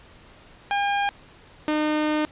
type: tone pair in turn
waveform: sawtooth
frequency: 807 / 304.6 Hz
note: G#5 / D#4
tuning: -50 / -37 cents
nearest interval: octave + perfect fourth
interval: 1687 cents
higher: first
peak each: -17 dBFS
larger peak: neither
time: 0.71-1.09 / 1.68-2.25 s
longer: second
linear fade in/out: 0 ms
effects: pink hiss -50 dBFS RMS until 2.31 s + resampled to 8000 Hz